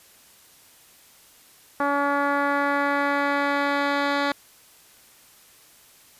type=tone with low-pass filter sweep; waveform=10% pulse; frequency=283.8 Hz; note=C#4; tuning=41 cents sharp; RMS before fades=-23 dBFS; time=1.8-4.32 s; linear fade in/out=2 ms; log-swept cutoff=1300 to 3500 Hz; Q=1.4; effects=white hiss -53 dBFS RMS until 6.19 s + resampled to 32000 Hz